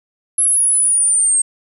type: linear sweep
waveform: sine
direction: down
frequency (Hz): 11010 to 8372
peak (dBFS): -11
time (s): 0.38-1.42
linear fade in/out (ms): 5
effects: none